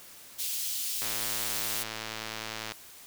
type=high-pass noise; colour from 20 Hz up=white; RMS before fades=-33 dBFS; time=0.38-1.84 s; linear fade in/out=20 ms; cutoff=2800 Hz; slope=24 dB/octave
type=click train; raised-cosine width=0.2 ms; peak=-18 dBFS; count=188; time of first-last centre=1.02-2.72 s; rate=110 Hz
effects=white hiss -50 dBFS RMS until 3.06 s